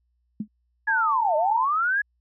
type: tone with exponential decay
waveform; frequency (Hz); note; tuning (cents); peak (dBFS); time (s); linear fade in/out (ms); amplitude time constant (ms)
sine; 211.6; G#3; +33; -22; 0.4-0.48; 5; 17
type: tone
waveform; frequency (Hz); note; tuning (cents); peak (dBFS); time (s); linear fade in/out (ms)
sine; 893; A5; +25; -25; 0.87-1.66; 20
type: linear two-way sweep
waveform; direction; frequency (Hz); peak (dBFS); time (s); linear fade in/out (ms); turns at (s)
sine; down then up; 1704 to 591 to 1704; -20; 0.87-2.02; 10; 1.36
effects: added 60 Hz sine -67 dBFS peak until 2.2 s